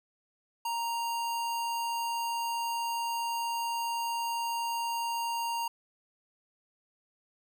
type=tone; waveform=square; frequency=932.3 Hz; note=A#5; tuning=in tune; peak=-31 dBFS; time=0.65-5.68 s; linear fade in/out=5 ms; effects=none